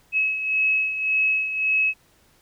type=beating tone pair; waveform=sine; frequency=2572 / 2573.8 Hz; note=E7 / E7; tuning=-43 / -42 cents; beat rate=1.8 Hz; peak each=-20 / -27 dBFS; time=0.12-1.94 s; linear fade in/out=50 ms; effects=pink hiss -59 dBFS RMS until 2.41 s